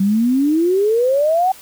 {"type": "exponential sweep", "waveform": "sine", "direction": "up", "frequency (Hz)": [189.4, 774], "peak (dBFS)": -12, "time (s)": [0, 1.52], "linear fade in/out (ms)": 5, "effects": ["white hiss -41 dBFS RMS until 1.61 s"]}